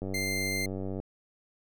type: click train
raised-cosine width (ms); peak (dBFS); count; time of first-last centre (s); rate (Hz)
2; -23; 95; 0.02-1; 95.9
type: tone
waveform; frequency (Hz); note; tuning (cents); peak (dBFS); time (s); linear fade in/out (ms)
sawtooth; 2093; C7; 0; -27; 0.14-0.66; 5
effects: none